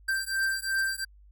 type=beating tone pair; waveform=square; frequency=1568 / 1570.8 Hz; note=G6 / G6; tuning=0 / +3 cents; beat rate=2.8 Hz; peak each=-30 / -30 dBFS; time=0.08-1.05 s; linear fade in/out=10 ms; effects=added 50 Hz sine -51 dBFS peak until 1.31 s + MP3 96 kbps